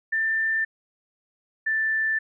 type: tone pair in turn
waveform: sine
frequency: 1784 / 1766.6 Hz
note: A6 / A6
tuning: +23 / +6 cents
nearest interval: unison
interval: 17 cents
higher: first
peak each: -21 dBFS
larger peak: neither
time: 0.12-0.65 / 1.66-2.19 s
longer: neither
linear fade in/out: 10 ms
effects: none